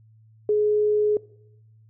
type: tone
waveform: sine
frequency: 421 Hz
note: G#4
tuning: 24 cents sharp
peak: -17 dBFS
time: 0.49-1.17 s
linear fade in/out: 2 ms
effects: noise-tail reverb RT60 0.8 s tail -21 dB re dry + added 110 Hz sine -51 dBFS peak until 1.89 s